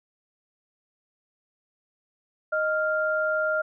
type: tone pair together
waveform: sine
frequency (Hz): 622.3 / 1395.6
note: D#5 / F6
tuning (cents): 0 / -2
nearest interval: octave + major second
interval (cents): 1398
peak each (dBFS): -25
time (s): 2.52-3.62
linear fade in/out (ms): 10
effects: none